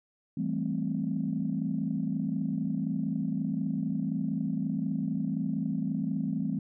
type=chord; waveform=sine; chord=A minor seventh; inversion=second; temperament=equal; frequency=164.81 / 196 / 220 / 261.6 Hz; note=E3 / G3 / A3 / C4; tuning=0 / 0 / 0 / 0 cents; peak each=-33 dBFS; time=0.37-6.59 s; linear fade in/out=5 ms; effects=tanh soft clip ceiling -18 dBFS